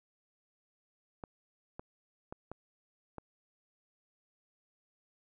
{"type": "clicks", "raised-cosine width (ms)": 1, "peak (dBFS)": -28, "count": 5, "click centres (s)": [1.238, 1.795, 2.325, 2.516, 3.183], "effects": []}